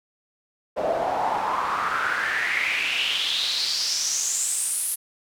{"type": "noise with band-pass filter sweep", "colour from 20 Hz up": "pink", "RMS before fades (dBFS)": -25, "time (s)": [0.76, 4.96], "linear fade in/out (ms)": 20, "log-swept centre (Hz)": [580, 11000], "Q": 5.5, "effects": []}